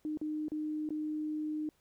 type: tone with dropouts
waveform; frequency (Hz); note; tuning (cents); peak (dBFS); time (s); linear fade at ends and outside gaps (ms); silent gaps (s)
sine; 306; D#4; -29; -33; 0.05-1.69; 1; 0.173-0.214 / 0.483-0.518 / 0.89-0.905
effects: pink hiss -72 dBFS RMS until 1.8 s